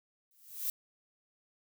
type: noise with exponential growth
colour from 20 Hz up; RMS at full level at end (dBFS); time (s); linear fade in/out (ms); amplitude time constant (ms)
violet; -31; 0.31-0.7; 1; 83
effects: none